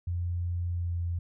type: tone with pitch glide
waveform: sine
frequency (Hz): 87.31 to 86.11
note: F2 to F2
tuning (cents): 0 to -24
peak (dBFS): -28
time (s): 0.07-1.19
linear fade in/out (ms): 5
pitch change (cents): -24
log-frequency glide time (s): 0.72-0.95
effects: none